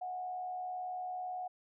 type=tone with frequency modulation; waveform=sine; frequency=732 Hz; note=F#5; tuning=19 cents flat; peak=-37 dBFS; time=0.01-1.48 s; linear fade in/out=10 ms; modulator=78 Hz; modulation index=0.32; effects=none